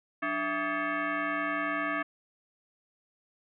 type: tone with frequency modulation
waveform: sine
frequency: 294.6 Hz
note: D4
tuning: 6 cents sharp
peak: -28 dBFS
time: 0.22-2.03 s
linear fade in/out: 10 ms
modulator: 479 Hz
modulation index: 4
effects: none